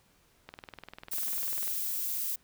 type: click train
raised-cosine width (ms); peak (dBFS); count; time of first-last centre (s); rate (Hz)
0.3; -27; 25; 0.49-1.678; 20.2
type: noise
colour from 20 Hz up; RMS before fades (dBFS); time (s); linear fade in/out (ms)
violet; -33; 1.11-2.36; 10
effects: pink hiss -66 dBFS RMS until 2.43 s